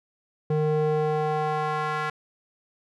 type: tone with band-pass filter sweep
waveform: square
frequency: 153.1 Hz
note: D#3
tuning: 28 cents flat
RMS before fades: -25 dBFS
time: 0.5-2.1 s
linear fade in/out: 5 ms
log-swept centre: 340 to 1400 Hz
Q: 1.7
effects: none